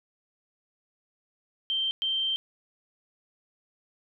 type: tone bursts at uneven times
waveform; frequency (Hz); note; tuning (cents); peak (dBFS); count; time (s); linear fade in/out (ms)
sine; 3136; G7; 0; -25; 2; 1.7-1.91 / 2.02-2.36; 0
effects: none